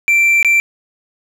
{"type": "tone with dropouts", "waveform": "triangle", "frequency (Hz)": 2349, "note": "D7", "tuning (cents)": 0, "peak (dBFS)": -7, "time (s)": [0.08, 0.6], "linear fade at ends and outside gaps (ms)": 0, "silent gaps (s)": [0.428, 0.447], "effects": []}